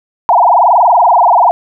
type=tone with frequency modulation; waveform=sine; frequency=830.6 Hz; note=G#5; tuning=in tune; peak=-4 dBFS; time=0.29-1.51 s; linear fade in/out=0 ms; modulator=21 Hz; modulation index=7.3; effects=none